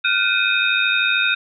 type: tone cluster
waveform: sine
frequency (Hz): 1414 / 1524 / 2459 / 2552 / 3705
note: F6 / G6 / D#7 / D#7 / A#7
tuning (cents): +21 / -49 / -21 / +43 / -11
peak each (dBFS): -22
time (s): 0.04-1.35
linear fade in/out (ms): 10
effects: none